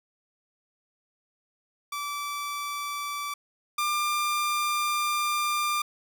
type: tone pair in turn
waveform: sawtooth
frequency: 1160 / 1194.7 Hz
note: D6 / D6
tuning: -22 / +29 cents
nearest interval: minor second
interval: 51 cents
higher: second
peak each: -27 / -21 dBFS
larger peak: second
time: 1.92-3.34 / 3.78-5.82 s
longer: second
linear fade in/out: 5 ms
effects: none